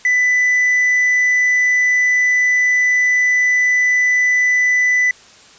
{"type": "tone with tanh clipping", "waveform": "triangle", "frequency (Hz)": 1992, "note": "B6", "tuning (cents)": 14, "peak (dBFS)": -12, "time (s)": [0.05, 5.11], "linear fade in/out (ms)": 2, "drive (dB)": 7, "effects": ["white hiss -44 dBFS RMS until 5.58 s", "resampled to 16000 Hz"]}